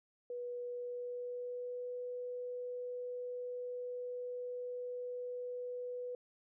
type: tone with pitch glide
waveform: sine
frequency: 487.6 to 493.8 Hz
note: B4 to B4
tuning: -22 to 0 cents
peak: -39 dBFS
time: 0.3-6.15 s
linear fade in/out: 2 ms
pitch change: +22 cents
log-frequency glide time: 0.64-1.92 s
effects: none